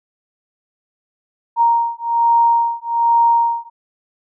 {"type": "beating tone pair", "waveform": "sine", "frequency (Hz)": [932.3, 933.5], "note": ["A#5", "A#5"], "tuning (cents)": [0, 2], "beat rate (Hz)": 1.2, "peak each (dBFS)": -15, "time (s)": [1.56, 3.7], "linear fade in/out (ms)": 50, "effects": []}